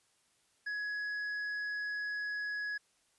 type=tone with hard clipping; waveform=sine; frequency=1678 Hz; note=G#6; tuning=17 cents sharp; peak=-36 dBFS; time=0.66-2.78 s; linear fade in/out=10 ms; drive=4 dB; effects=white hiss -72 dBFS RMS until 3.18 s + resampled to 24000 Hz